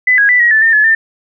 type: tone with pitch steps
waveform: sine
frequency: 2004 / 1651 / 1980 / 1900 / 1753 / 1810 / 1713 / 1795 Hz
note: B6 / G#6 / B6 / A#6 / A6 / A6 / A6 / A6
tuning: +25 / -11 / +4 / +33 / -7 / +48 / -47 / +34 cents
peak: -6 dBFS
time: 0.07-0.95 s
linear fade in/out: 5 ms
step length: 110 ms
effects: none